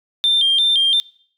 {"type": "tone with vibrato", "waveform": "sine", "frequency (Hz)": 3382, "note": "G#7", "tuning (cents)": 31, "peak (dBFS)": -11, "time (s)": [0.24, 1], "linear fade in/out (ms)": 0, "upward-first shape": "square", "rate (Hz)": 2.9, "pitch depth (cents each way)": 100, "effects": ["noise-tail reverb RT60 0.6 s tail -23 dB re dry", "tanh soft clip ceiling -9 dBFS"]}